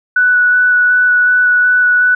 sine tone with vibrato, 1480 Hz, F#6, in tune, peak -7 dBFS, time 0.16-2.15 s, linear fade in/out 5 ms, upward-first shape square, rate 2.7 Hz, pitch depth 8 cents each way, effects none

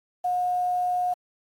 sine tone with quantisation, 721 Hz, F#5, 45 cents flat, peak -22 dBFS, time 0.24-1.14 s, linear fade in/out 10 ms, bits 8, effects AAC 64 kbps

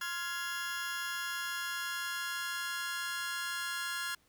sawtooth chord, F minor, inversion second, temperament just, 1047.7 / 1396.9 / 1676.3 Hz, C6 / F6 / Ab6, +2 / 0 / +16 cents, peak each -40 / -35 / -35 dBFS, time 0.01-4.15 s, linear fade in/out 5 ms, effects pink hiss -69 dBFS RMS until 4.28 s

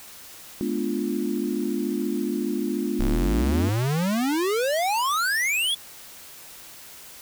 sine chord, G# diminished seventh, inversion none, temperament equal with one note detuned, 212.6 / 246.9 / 293.7 / 349.2 Hz, G#3 / B3 / D4 / F4, +41 / 0 / 0 / 0 cents, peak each -29 dBFS, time 0.61-3.69 s, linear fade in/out 0 ms
square exponential sweep, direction up, 30.03 to 3470 Hz, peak -22 dBFS, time 2.99-5.75 s, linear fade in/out 10 ms
effects white hiss -44 dBFS RMS until 7.21 s

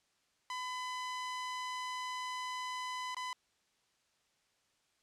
sawtooth tone with dropouts, 1006 Hz, B5, 32 cents sharp, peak -34 dBFS, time 0.5-3.33 s, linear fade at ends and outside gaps 1 ms, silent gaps 3.146-3.167 s, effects white hiss -75 dBFS RMS until 5.02 s + low-pass 7000 Hz 12 dB/octave

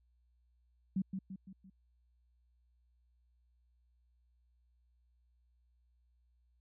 sine tone with echo, 190.6 Hz, G3, 48 cents flat, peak -30 dBFS, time 0.96-1.02 s, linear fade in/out 5 ms, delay 170 ms, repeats 4, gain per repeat -6 dB, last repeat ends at 1.7 s, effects added 60 Hz sine -69 dBFS peak until 6.6 s

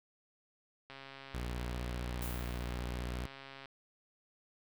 click train, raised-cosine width 0.3 ms, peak -33 dBFS, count 376, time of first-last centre 0.9-3.657 s, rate 136 Hz
sawtooth tone with vibrato, 60.3 Hz, B1, 41 cents flat, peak -33 dBFS, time 1.34-3.26 s, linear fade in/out 5 ms, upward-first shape square, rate 15 Hz, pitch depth 51 cents each way
violet noise with exponential decay, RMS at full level -42 dBFS, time 2.22-2.96 s, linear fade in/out 0 ms, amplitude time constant 160 ms
effects none

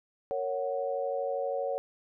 sine chord, F# major, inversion first, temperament just, 462.5 / 555 / 740 Hz, A#4 / C#5 / F#5, -14 / +2 / 0 cents, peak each -35 / -31 / -36 dBFS, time 0.31-1.78 s, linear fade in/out 0 ms, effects none

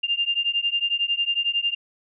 sine beating tone pair, 2794 / 2805 Hz, F7 / F7, 0 / +7 cents, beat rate 11 Hz, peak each -24 dBFS, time 0.03-1.75 s, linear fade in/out 10 ms, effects none

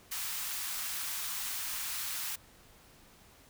white high-pass noise, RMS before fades -37 dBFS, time 0.11-2.36 s, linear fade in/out 10 ms, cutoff 900 Hz, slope 24 dB/octave, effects pink hiss -59 dBFS RMS until 3.49 s

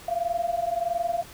sine tone pair together, 677 / 698.5 Hz, E5 / F5, +46 / 0 cents, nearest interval minor second, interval 54 cents, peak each -27 dBFS, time 0.08-1.23 s, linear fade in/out 5 ms, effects pink hiss -46 dBFS RMS until 1.33 s

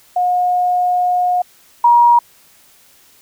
sine tone pair in turn, 720 / 952 Hz, F#5 / A#5, -47 / +36 cents, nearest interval perfect fourth, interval 483 cents, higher second, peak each -12 / -6 dBFS, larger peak second, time 0.16-1.42 / 1.84-2.19 s, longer first, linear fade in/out 5 ms, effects white hiss -49 dBFS RMS until 3.21 s

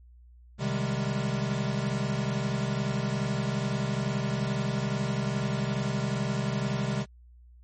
square chord, Ab major seventh, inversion first, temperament equal with one note detuned, 130.81 / 153.16 / 196 / 207.7 Hz, C3 / Eb3 / G3 / Ab3, 0 / -27 / 0 / 0 cents, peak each -31 / -35 / -34 / -35 dBFS, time 0.58-7.06 s, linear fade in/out 50 ms, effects added 60 Hz sine -50 dBFS peak until 7.63 s + MP3 32 kbps

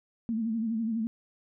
sine tone with vibrato, 224.7 Hz, A3, 37 cents sharp, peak -27 dBFS, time 0.29-1.07 s, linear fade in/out 0 ms, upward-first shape sine, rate 12 Hz, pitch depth 70 cents each way, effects none

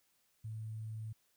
sine tone with sample-and-hold, 109.8 Hz, A2, 3 cents flat, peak -40 dBFS, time 0.44-1.13 s, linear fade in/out 10 ms, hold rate 8820 Hz, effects white hiss -75 dBFS RMS until 1.36 s

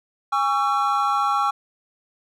triangle tone cluster, 818 / 1121 / 1343 Hz, G#5 / C#6 / E6, -26 / +19 / +32 cents, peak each -21 dBFS, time 0.32-1.51 s, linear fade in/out 10 ms, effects none

